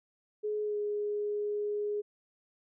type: tone with pitch glide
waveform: sine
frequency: 422.4 to 415.4 Hz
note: G#4 to G#4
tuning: +29 to 0 cents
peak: -30 dBFS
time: 0.43-2.02 s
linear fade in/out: 20 ms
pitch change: -29 cents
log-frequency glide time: 0.63-0.77 s
effects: none